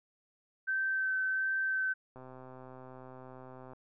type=tone with vibrato; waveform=sine; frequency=1543 Hz; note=G6; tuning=28 cents flat; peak=-29 dBFS; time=0.67-1.94 s; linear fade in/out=20 ms; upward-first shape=sine; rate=1.4 Hz; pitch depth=13 cents each way
type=click train; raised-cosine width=1 ms; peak=-36 dBFS; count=204; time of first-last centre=2.16-3.734 s; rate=129 Hz
effects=none